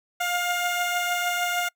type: beating tone pair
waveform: 15% pulse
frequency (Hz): 707 / 713.5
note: F5 / F5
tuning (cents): +21 / +37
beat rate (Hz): 6.5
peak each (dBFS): -18 / -26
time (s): 0.2-1.69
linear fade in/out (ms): 10
effects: noise-tail reverb RT60 0.1 s tail -26 dB re dry